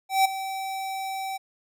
square tone with ADSR envelope, 771 Hz, G5, 29 cents flat, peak -16 dBFS, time 0.09-1.38 s, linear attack 160 ms, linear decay 10 ms, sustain -14 dB, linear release 19 ms, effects none

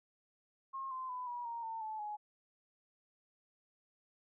sine tone with pitch steps, 1074 / 1036.8 / 1000.9 / 966.3 / 932.8 / 900.5 / 869.3 / 839.2 Hz, C6 / C6 / B5 / B5 / A#5 / A5 / A5 / G#5, +45 / -16 / +23 / -38 / +1 / +40 / -21 / +18 cents, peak -39 dBFS, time 0.73-2.17 s, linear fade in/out 20 ms, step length 180 ms, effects none

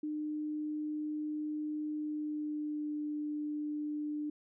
sine tone with pitch glide, 302.9 to 298.7 Hz, D#4 to D4, -46 to +29 cents, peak -34 dBFS, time 0.03-4.3 s, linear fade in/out 5 ms, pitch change -25 cents, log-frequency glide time 1.91-3.04 s, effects none

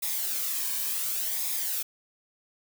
blue noise with flanger, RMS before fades -30 dBFS, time 0.02-1.83 s, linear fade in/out 10 ms, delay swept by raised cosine 0.67 to 1.5 ms, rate 0.69 Hz, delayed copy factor -0.55, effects none

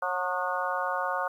harmonic tone with a mistuned harmonic, 182 Hz, F#3, 28 cents flat, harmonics 3 / 4 / 5 / 6 / 7 / 8, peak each -34 / -34 / -34 / -34 / -34 / -34 dBFS, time 0.02-1.28 s, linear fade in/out 5 ms, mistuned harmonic 7, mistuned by -59 cents, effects 10-bit

